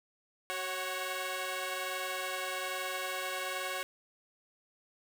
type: tone cluster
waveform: 10% pulse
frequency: 374.4 / 551 / 739 Hz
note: F#4 / C#5 / F#5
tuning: +20 / -11 / -2 cents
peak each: -33 / -28 / -35 dBFS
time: 0.5-3.83 s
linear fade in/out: 0 ms
effects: none